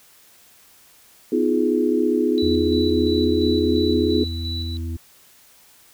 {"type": "chord", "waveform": "sine", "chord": "F half-diminished seventh", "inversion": "second", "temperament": "just", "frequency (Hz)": [251.4, 314.3, 349.2, 419.1], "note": ["Cb4", "Eb4", "F4", "Ab4"], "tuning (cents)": [31, 18, 0, 16], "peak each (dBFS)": -22, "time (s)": [1.32, 4.24], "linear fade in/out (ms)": 5}
{"type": "tone with tremolo", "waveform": "sine", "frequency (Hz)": 3950, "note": "B7", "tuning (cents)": 0, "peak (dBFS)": -28, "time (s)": [2.38, 4.77], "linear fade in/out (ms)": 0, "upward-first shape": "square", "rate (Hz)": 2.9, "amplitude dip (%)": 45}
{"type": "harmonic tone", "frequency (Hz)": 82.41, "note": "E2", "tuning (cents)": 0, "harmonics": [1, 3, 4], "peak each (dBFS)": [-25, -35, -37], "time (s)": [2.42, 4.97], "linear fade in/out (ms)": 10}
{"effects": ["white hiss -52 dBFS RMS until 5.93 s"]}